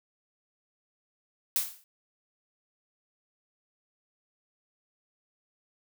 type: noise with exponential decay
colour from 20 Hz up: blue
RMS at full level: -24 dBFS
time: 1.56-1.84 s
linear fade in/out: 0 ms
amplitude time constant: 59 ms
effects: none